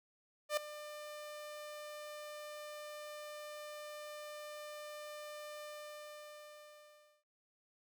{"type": "tone with ADSR envelope", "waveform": "sawtooth", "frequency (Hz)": 598, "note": "D5", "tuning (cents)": 31, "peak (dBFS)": -26, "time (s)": [0.49, 7.24], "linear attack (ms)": 81, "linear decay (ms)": 4, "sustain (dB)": -16, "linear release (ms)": 1600, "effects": []}